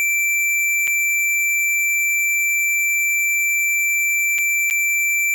square tone with dropouts, 2341 Hz, D7, 6 cents flat, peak -17 dBFS, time 0-5.34 s, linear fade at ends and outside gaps 0 ms, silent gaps 0.872-0.877 / 4.382-4.386 / 4.7-4.709 s, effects none

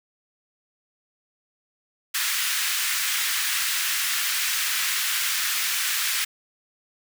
pink high-pass noise, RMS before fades -25 dBFS, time 2.14-6.25 s, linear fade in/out 10 ms, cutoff 1500 Hz, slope 24 dB/octave, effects none

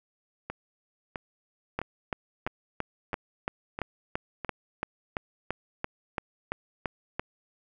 two click trains, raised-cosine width 0.5 ms, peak -14 / -19 dBFS, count 17 / 7, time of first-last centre 1.79-7.195 / 0.5-4.447 s, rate 2.96 / 1.52 Hz, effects none

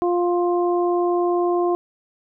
harmonic tone, 351.1 Hz, F4, 9 cents sharp, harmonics 1 / 2 / 3, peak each -18 / -24 / -28 dBFS, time 0.02-1.75 s, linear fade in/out 0 ms, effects none

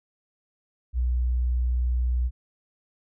sine tone, 61.4 Hz, B1, 9 cents flat, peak -21 dBFS, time 0.93-2.31 s, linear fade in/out 50 ms, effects none

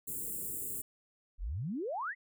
white band-stop noise, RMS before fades -39 dBFS, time 0.07-0.82 s, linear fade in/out 10 ms, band 490 to 7300 Hz, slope 96 dB/octave
sine exponential sweep, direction up, 36 to 2093 Hz, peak -34 dBFS, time 1.38-2.15 s, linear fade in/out 50 ms
effects none

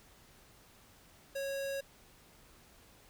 square tone, 550 Hz, C#5, 14 cents flat, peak -36 dBFS, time 1.35-1.81 s, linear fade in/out 10 ms, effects pink hiss -61 dBFS RMS until 3.09 s

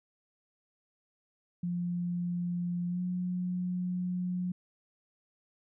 sine tone with pitch glide, 175.3 to 180.23 Hz, F3 to F#3, +7 to -45 cents, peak -30 dBFS, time 1.63-4.52 s, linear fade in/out 5 ms, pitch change +48 cents, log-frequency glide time 2.88-3.01 s, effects none

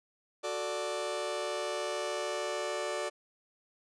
sawtooth chord, D major, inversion first, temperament just, 367.1 / 440.5 / 587.3 Hz, F#4 / A4 / D5, -14 / +2 / 0 cents, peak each -35 / -35 / -31 dBFS, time 0.43-3.1 s, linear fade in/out 20 ms, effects resampled to 22050 Hz

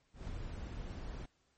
brown noise with ADSR envelope, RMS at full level -41 dBFS, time 0.13-1.26 s, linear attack 150 ms, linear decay 12 ms, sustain -2 dB, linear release 6 ms, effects pink hiss -75 dBFS RMS until 1.57 s + MP3 32 kbps

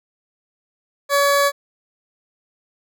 20% pulse tone, 566 Hz, C#5, 36 cents sharp, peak -9 dBFS, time 1.09-1.52 s, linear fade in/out 50 ms, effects none

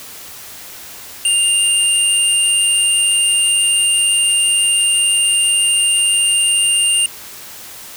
sine tone pair together, 2804 / 8902 Hz, F7 / C#9, +6 / +6 cents, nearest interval octave + minor sixth, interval 2000 cents, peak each -14 dBFS, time 1.25-7.06 s, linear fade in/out 2 ms, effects white hiss -34 dBFS RMS until 7.96 s

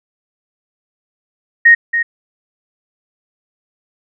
sine tone with echo, 1864.7 Hz, A#6, in tune, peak -3 dBFS, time 1.65-1.75 s, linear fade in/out 10 ms, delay 280 ms, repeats 1, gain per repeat -9 dB, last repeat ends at 2.03 s, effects none

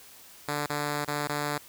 5% pulse tone with dropouts, 146.83 Hz, D3, in tune, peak -17 dBFS, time 0.48-1.58 s, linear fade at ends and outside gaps 5 ms, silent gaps 0.664-0.697 / 1.048-1.078 / 1.274-1.291 s, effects white hiss -51 dBFS RMS until 1.68 s

